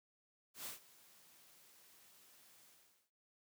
white noise with ADSR envelope, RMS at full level -45 dBFS, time 0.54-3.11 s, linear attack 120 ms, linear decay 130 ms, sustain -20 dB, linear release 450 ms, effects noise-tail reverb RT60 0.4 s tail -25 dB re dry + high-pass 100 Hz 12 dB/octave

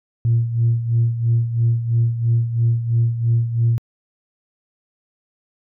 sine tone with tremolo, 116.54 Hz, A#2, in tune, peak -11 dBFS, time 0.25-3.78 s, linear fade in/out 0 ms, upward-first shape sine, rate 3 Hz, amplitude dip 70%, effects tanh soft clip ceiling -9 dBFS

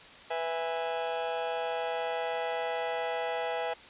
40% pulse chord, E major, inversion second, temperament just, 494.4 / 659.3 / 824.1 Hz, B4 / E5 / G#5, +2 / 0 / -14 cents, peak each -34 dBFS, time 0.3-3.74 s, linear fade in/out 10 ms, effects white hiss -50 dBFS RMS until 3.89 s + resampled to 8000 Hz

